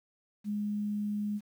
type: tone with quantisation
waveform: sine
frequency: 207.7 Hz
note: G#3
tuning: in tune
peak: -30 dBFS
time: 0.44-1.41 s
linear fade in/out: 50 ms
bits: 10
effects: none